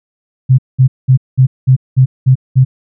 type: tone bursts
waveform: sine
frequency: 130 Hz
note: C3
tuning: 11 cents flat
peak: -3 dBFS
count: 8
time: 0.49-2.65 s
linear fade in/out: 20 ms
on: 95 ms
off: 200 ms
effects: none